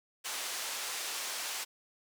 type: band-pass noise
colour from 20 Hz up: white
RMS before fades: -38 dBFS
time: 0.24-1.65 s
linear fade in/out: 20 ms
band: 540 to 8100 Hz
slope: 12 dB/octave
effects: none